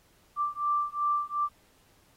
sine beating tone pair, 1174.7 / 1177.4 Hz, D6 / D6, 0 / +4 cents, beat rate 2.7 Hz, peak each -29 dBFS, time 0.36-1.49 s, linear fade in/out 50 ms, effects pink hiss -64 dBFS RMS until 2.16 s + AAC 48 kbps

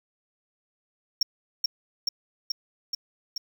triangle tone with echo, 5520 Hz, F8, 21 cents flat, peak -17 dBFS, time 1.21-1.23 s, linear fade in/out 5 ms, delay 430 ms, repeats 5, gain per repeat -2 dB, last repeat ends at 3.38 s, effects 8-bit

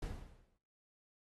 brown noise with exponential decay, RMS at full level -38 dBFS, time 0.02-0.58 s, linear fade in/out 5 ms, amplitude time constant 120 ms, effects noise-tail reverb RT60 0.6 s tail -20 dB re dry + AAC 32 kbps

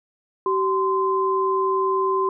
sine tone pair together, 383 / 1035 Hz, G4 / C6, -40 / -19 cents, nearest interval octave + perfect fourth, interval 1721 cents, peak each -21 dBFS, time 0.46-2.29 s, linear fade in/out 2 ms, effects none

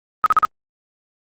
sine tone bursts, 1269 Hz, D#6, 34 cents sharp, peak -9 dBFS, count 4, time 0.24-0.45 s, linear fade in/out 0 ms, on 21 ms, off 42 ms, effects Opus 24 kbps

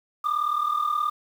sine tone pair together, 1184.1 / 1223 Hz, D6 / D#6, +14 / -30 cents, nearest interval minor second, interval 56 cents, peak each -23 dBFS, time 0.24-1.1 s, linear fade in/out 10 ms, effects tanh soft clip ceiling -19 dBFS + 8-bit

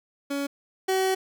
30% pulse tone pair in turn, 281.3 / 378.9 Hz, C#4 / F#4, +26 / +41 cents, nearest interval perfect fourth, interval 515 cents, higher second, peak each -24 / -19 dBFS, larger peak second, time 0.3-0.47 / 0.88-1.15 s, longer second, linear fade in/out 10 ms, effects none

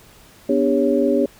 sine tone cluster, 248.7 / 294 / 400.7 / 555 Hz, B3 / D4 / G4 / C#5, +12 / +2 / +38 / +2 cents, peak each -20 dBFS, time 0.49-1.26 s, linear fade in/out 5 ms, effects pink hiss -48 dBFS RMS until 1.39 s

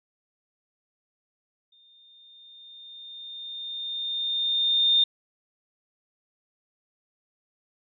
sine tone with exponential growth, 3632 Hz, A#7, 46 cents flat, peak -16 dBFS, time 1.72-5.04 s, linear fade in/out 5 ms, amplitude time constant 720 ms, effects none

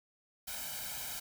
white noise with comb filter, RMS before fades -41 dBFS, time 0.47-1.2 s, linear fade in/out 10 ms, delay 1.3 ms, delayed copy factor +0.85, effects none

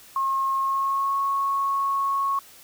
sine tone with pitch glide, 1078 to 1101.3 Hz, C#6 to C#6, -49 to -12 cents, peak -21 dBFS, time 0.16-2.39 s, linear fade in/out 2 ms, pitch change +37 cents, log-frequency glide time 0.58-1.17 s, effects white hiss -49 dBFS RMS until 2.63 s

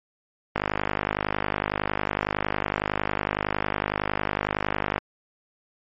click train, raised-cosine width 0.5 ms, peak -8 dBFS, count 226, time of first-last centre 0.56-4.98 s, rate 50.9 Hz, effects MP3 32 kbps

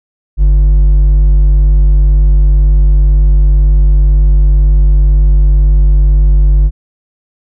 sine tone with hard clipping, 49 Hz, G1, in tune, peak -5 dBFS, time 0.37-6.71 s, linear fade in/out 50 ms, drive 4 dB, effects none

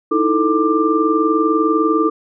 sine tone cluster, 309.8 / 329.8 / 443.1 / 1186 Hz, D#4 / E4 / A4 / D6, -7 / +1 / +12 / +17 cents, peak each -18 dBFS, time 0.11-2.1 s, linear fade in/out 10 ms, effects none

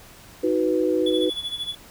sine chord, B major, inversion first, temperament equal with one note detuned, 315.7 / 370 / 493.9 Hz, D#4 / F#4 / B4, +25 / 0 / 0 cents, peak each -23 dBFS, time 0.43-1.3 s, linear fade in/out 10 ms
triangle tone with tremolo, 3422 Hz, A7, 49 cents flat, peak -23 dBFS, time 1.06-1.75 s, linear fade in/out 5 ms, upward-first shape sine, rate 13 Hz, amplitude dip 75%
effects pink hiss -47 dBFS RMS until 1.9 s

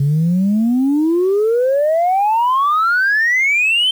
sine exponential sweep, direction up, 136.6 to 3136 Hz, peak -10 dBFS, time 0-3.91 s, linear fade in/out 5 ms, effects tanh soft clip ceiling -9 dBFS + 7-bit

